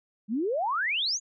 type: exponential sweep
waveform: sine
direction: up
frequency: 197.1 to 7000 Hz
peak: -25 dBFS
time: 0.28-1.2 s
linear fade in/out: 50 ms
effects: none